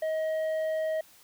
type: tone with tanh clipping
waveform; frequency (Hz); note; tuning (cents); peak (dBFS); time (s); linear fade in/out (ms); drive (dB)
sine; 632; D#5; +27; -28; 0.02-1.01; 5; 6
effects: white hiss -57 dBFS RMS until 1.23 s